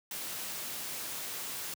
white noise, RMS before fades -39 dBFS, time 0.11-1.74 s, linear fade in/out 2 ms, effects high-pass 100 Hz 12 dB/octave

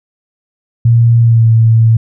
sine tone with pitch glide, 116.9 to 113.18 Hz, A#2 to A2, +5 to +49 cents, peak -4 dBFS, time 0.85-1.97 s, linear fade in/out 5 ms, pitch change -56 cents, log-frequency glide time 1.2-1.47 s, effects none

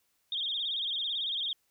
sine tone with vibrato, 3446 Hz, A7, 37 cents flat, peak -30 dBFS, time 0.32-1.53 s, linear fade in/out 2 ms, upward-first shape sine, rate 18 Hz, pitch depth 150 cents each way, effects white hiss -74 dBFS RMS until 1.7 s

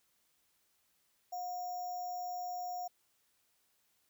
sine tone with sample-and-hold, 721 Hz, F#5, 45 cents flat, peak -37 dBFS, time 1.32-2.88 s, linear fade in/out 10 ms, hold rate 6300 Hz, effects white hiss -75 dBFS RMS until 4.09 s

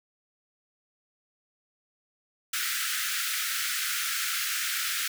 pink high-pass noise, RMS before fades -30 dBFS, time 2.53-5.08 s, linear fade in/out 5 ms, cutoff 1300 Hz, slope 96 dB/octave, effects none

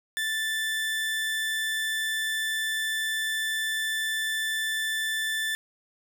30% pulse tone, 1762 Hz, A6, 2 cents sharp, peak -24 dBFS, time 0.17-5.55 s, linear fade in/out 0 ms, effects none

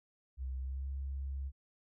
sine tone with pitch glide, 65 to 68 Hz, C2 to C#2, -11 to -33 cents, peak -36 dBFS, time 0.37-1.52 s, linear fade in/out 50 ms, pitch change +78 cents, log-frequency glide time 0.59-0.87 s, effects none

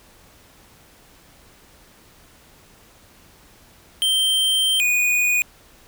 square tone pair in turn, 3136 / 2466 Hz, G7 / D#7, 0 / -16 cents, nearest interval major third, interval 416 cents, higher first, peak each -17 dBFS, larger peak neither, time 4.02-4.8 / 4.8-5.42 s, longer first, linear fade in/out 0 ms, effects pink hiss -51 dBFS RMS until 5.87 s

